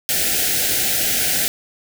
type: band-stop noise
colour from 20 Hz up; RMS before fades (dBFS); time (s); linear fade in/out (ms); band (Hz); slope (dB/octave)
white; -19; 0.09-1.48; 0; 810 to 1400; 96
effects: none